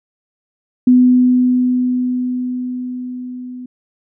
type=tone with level ramp; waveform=sine; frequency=250.4 Hz; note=B3; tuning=24 cents sharp; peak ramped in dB=-5 to -27 dBFS; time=0.87-3.66 s; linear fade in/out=5 ms; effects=none